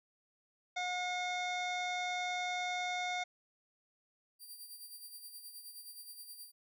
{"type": "harmonic tone", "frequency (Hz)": 722, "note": "F#5", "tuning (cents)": -43, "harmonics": [1, 2, 3, 5, 6, 7, 8, 9, 10], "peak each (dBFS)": [-37, -46, -39, -44, -56, -57, -53, -57, -59], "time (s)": [0.76, 3.24], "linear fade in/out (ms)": 10}
{"type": "tone with tremolo", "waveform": "5% pulse", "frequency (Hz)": 4720, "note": "D8", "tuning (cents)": 8, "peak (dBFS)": -39, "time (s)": [4.39, 6.52], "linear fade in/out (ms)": 50, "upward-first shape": "sine", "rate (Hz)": 9.5, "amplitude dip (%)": 55}
{"effects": []}